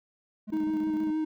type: tone with tremolo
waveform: triangle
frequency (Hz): 212.4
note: G#3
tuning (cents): +39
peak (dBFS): -32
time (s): 0.47-1.12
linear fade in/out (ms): 20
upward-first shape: square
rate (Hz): 15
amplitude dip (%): 80
type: tone with vibrato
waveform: triangle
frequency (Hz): 311.1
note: D#4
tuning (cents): 0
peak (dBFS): -24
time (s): 0.52-1.25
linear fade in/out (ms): 10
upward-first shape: sine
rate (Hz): 6.4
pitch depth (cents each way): 16
effects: none